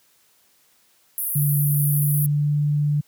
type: band-pass noise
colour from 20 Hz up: white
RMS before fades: -26 dBFS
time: 1.18-2.26 s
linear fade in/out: 0 ms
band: 10000 to 16000 Hz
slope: 96 dB/octave
type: tone with pitch glide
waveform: sine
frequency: 145.1 to 147.21 Hz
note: D3 to D3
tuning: -21 to +4 cents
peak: -17 dBFS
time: 1.35-3.01 s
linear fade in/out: 10 ms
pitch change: +25 cents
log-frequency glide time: 1.91-2.53 s
effects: white hiss -60 dBFS RMS until 3.07 s + high-pass 80 Hz 12 dB/octave